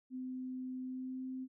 sine tone with pitch glide, 256.4 to 259.2 Hz, C4 to C4, -35 to -16 cents, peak -39 dBFS, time 0.1-1.48 s, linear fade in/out 50 ms, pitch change +19 cents, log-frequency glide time 0.83-1.25 s, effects none

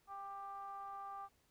triangle ring-modulated tone, 196 Hz, G3, in tune, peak -40 dBFS, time 0.07-1.29 s, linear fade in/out 50 ms, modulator 988 Hz, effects pink hiss -75 dBFS RMS until 1.5 s

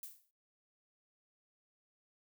violet noise with exponential decay, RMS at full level -44 dBFS, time 0.03-0.31 s, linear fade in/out 1 ms, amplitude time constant 59 ms, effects noise-tail reverb RT60 0.3 s tail -24 dB re dry

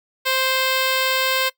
5% pulse tone with notch filter, 523.3 Hz, C5, in tune, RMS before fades -20 dBFS, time 0.25-1.5 s, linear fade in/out 20 ms, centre 6300 Hz, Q 1.6, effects noise-tail reverb RT60 0.1 s tail -19 dB re dry

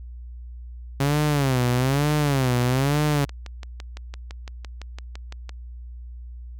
sawtooth tone with vibrato, 135.9 Hz, C#3, 34 cents flat, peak -15 dBFS, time 1-3.25 s, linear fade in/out 5 ms, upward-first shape sine, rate 1.1 Hz, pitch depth 180 cents each way
click train, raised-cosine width 0.2 ms, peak -20 dBFS, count 22, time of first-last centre 1.94-5.493 s, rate 5.91 Hz
effects added 60 Hz sine -35 dBFS peak until 6.59 s

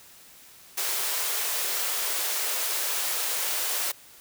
white high-pass noise, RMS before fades -28 dBFS, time 0.77-3.92 s, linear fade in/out 10 ms, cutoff 370 Hz, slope 48 dB/octave, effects white hiss -51 dBFS RMS until 4.2 s

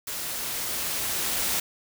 white noise with level ramp, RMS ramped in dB -33 to -26 dBFS, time 0.07-1.6 s, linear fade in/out 5 ms, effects none

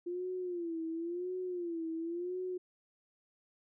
sine tone with vibrato, 345.8 Hz, F4, 17 cents flat, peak -35 dBFS, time 0.06-2.58 s, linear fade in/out 10 ms, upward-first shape sine, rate 0.95 Hz, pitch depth 110 cents each way, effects none

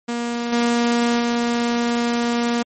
sawtooth tone with level steps, 237.1 Hz, A#3, 30 cents sharp, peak -18 / -12 / -14 dBFS, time 0.08-2.63 s, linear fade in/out 10 ms, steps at 0.52 / 1.19 s, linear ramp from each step 10 ms, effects MP3 32 kbps

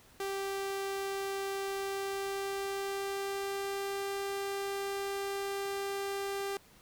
sawtooth tone with pitch glide, 392 to 395.9 Hz, G4 to G4, 0 to +17 cents, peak -30 dBFS, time 0.2-6.57 s, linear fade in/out 2 ms, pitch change +17 cents, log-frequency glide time 1.76-4.12 s, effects pink hiss -60 dBFS RMS until 6.81 s

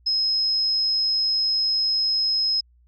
sine tone, 5130 Hz, E8, 48 cents flat, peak -19 dBFS, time 0.06-2.61 s, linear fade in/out 10 ms, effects added 60 Hz sine -54 dBFS peak until 2.87 s

